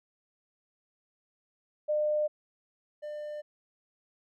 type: tone pair in turn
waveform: sine / triangle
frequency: 603 / 598.1 Hz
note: D5 / D5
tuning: +46 / +31 cents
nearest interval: unison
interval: 15 cents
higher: first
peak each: -25 / -34 dBFS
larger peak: first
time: 1.88-2.28 / 3.02-3.42 s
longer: neither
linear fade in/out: 20 ms
effects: none